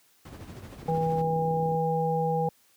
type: noise with tremolo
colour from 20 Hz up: brown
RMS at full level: -37 dBFS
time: 0.25-1.22 s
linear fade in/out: 5 ms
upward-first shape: sine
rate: 13 Hz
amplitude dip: 50%
type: click train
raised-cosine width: 3 ms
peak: -28 dBFS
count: 32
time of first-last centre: 0.83-1.747 s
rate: 33.8 Hz
type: harmonic tone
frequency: 162 Hz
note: E3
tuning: 30 cents flat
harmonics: 1 / 3 / 5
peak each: -28 / -28 / -28 dBFS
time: 0.88-2.49 s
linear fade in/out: 5 ms
effects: white hiss -63 dBFS RMS until 2.76 s + high-pass 80 Hz 12 dB/octave